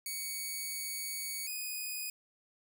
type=tone pair in turn; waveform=5% pulse; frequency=2239 / 2483 Hz; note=C#7 / D#7; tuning=+17 / -4 cents; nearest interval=major second; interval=179 cents; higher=second; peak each=-27 dBFS; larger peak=neither; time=0.06-1.47 / 1.47-2.1 s; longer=first; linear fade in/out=2 ms; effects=none